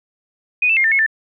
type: tone with pitch steps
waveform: sine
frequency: 2483 / 2651 / 2125 / 1793 / 2181 / 1774 Hz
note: D#7 / E7 / C7 / A6 / C#7 / A6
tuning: -4 / +9 / +26 / +32 / -29 / +14 cents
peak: -12 dBFS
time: 0.62-1.064 s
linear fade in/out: 5 ms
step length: 74 ms
effects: none